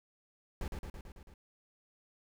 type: noise with echo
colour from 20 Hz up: brown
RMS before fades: -37 dBFS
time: 0.61-0.68 s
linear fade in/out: 2 ms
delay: 110 ms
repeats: 6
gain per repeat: -3 dB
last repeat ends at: 1.34 s
effects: none